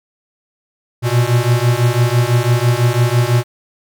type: beating tone pair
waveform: square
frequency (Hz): 117.9 / 123.9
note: A#2 / B2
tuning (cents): +20 / +6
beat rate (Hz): 6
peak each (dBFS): -15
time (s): 1.02-3.44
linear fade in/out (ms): 50
effects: none